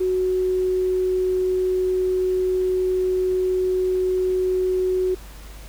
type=tone; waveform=sine; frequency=370 Hz; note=F#4; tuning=in tune; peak=-18 dBFS; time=0-5.15 s; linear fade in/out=10 ms; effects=added 50 Hz sine -38 dBFS peak until 5.68 s + pink hiss -45 dBFS RMS until 5.68 s